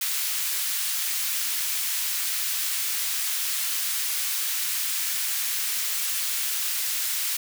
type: high-pass noise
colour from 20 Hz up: white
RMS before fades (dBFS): -27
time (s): 0.01-7.37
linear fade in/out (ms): 5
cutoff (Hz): 1700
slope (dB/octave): 12
effects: none